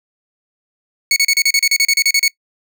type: tone bursts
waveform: 20% pulse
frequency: 2217 Hz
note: C#7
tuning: in tune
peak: -5 dBFS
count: 14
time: 1.11-2.28 s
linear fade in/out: 2 ms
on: 52 ms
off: 34 ms
effects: noise-tail reverb RT60 0.1 s tail -23 dB re dry